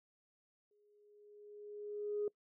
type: tone with exponential growth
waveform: sine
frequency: 415.3 Hz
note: G#4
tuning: in tune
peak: -32 dBFS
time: 0.71-2.28 s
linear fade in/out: 2 ms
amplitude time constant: 340 ms
effects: noise-tail reverb RT60 0.1 s tail -24 dB re dry + tanh soft clip ceiling -28 dBFS